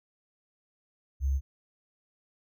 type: tone with sample-and-hold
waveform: sine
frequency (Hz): 68.2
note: C#2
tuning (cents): -28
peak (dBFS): -24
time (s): 1.2-1.41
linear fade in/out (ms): 50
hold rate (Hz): 6300
effects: none